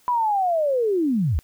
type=linear sweep; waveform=sine; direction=down; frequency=1000 to 58.27 Hz; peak=-18 dBFS; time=0.08-1.39 s; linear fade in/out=0 ms; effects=white hiss -58 dBFS RMS until 1.43 s